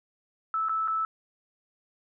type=tone with dropouts; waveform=sine; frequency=1311 Hz; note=E6; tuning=10 cents flat; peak=-25 dBFS; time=0.54-1.05 s; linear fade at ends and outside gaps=1 ms; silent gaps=0.686-0.694 / 0.876-0.881 s; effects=none